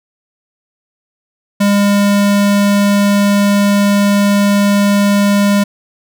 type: tone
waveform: square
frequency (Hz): 202.3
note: G#3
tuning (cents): -45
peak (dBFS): -9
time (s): 1.6-5.64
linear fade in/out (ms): 10
effects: none